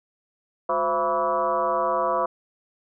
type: tone with frequency modulation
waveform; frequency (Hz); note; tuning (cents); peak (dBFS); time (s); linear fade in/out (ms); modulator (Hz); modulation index
sine; 830.6; G#5; 0; -20; 0.69-2.26; 5; 156; 2.5
effects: none